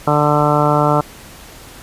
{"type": "harmonic tone", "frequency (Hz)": 148.3, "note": "D3", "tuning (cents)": 17, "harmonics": [1, 2, 3, 4, 5, 6, 7, 8, 9], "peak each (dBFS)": [-17, -20, -21, -18, -20, -20, -22, -23, -20], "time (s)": [0.07, 1.01], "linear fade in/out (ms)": 5, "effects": ["pink hiss -38 dBFS RMS until 1.82 s", "resampled to 32000 Hz"]}